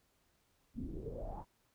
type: noise with low-pass filter sweep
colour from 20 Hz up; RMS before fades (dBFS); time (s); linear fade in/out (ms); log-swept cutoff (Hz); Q
brown; -43; 0.74-1.45; 50; 220 to 980; 9.6
effects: pink hiss -75 dBFS RMS until 1.74 s